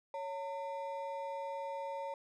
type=ring-modulated tone; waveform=triangle; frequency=732 Hz; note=F#5; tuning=19 cents flat; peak=-33 dBFS; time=0.14-2.14 s; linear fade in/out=2 ms; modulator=177 Hz; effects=none